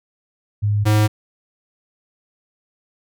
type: tone pair in turn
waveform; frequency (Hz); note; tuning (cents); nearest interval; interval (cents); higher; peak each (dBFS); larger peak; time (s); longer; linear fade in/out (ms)
sine / square; 103.83 / 106.5; G#2 / G#2; 0 / +44; unison; 44; second; -15 / -13; second; 0.62-0.85 / 0.85-1.08; neither; 20
effects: none